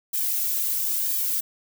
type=noise with flanger; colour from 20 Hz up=violet; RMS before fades=-25 dBFS; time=0.13-1.41 s; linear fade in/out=10 ms; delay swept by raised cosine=1.4 to 2.7 ms; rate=1 Hz; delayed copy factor=-0.75; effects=none